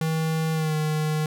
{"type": "tone with pitch glide", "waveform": "square", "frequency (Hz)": [159.9, 154.19], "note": ["D#3", "D#3"], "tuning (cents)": [48, -15], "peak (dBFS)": -23, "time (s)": [0.01, 1.26], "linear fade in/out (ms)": 2, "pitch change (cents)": -63, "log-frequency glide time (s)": [0.53, 0.75], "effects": []}